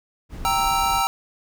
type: noise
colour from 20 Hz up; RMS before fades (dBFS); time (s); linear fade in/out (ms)
brown; -33; 0.29-1.03; 50
type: chord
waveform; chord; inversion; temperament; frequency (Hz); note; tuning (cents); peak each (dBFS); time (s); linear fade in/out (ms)
square; E diminished; first; equal; 784 / 932.3 / 1318.5; G5 / Bb5 / E6; 0 / 0 / 0; -24; 0.45-1.07; 0
effects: none